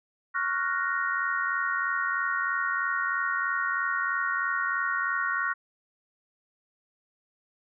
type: chord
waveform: sine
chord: Gb major seventh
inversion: second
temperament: equal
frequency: 1108.7 / 1396.9 / 1480 / 1864.7 Hz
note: Db6 / F6 / Gb6 / Bb6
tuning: 0 / 0 / 0 / 0 cents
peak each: -31 dBFS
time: 0.34-5.54 s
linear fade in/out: 20 ms
effects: none